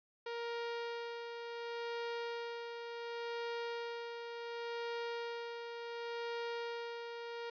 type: tone with tremolo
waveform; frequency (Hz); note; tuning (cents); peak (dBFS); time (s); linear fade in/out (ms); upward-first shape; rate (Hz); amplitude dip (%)
sawtooth; 469.1; A#4; +11; -34; 0.26-7.5; 5; sine; 0.69; 45
effects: resampled to 11025 Hz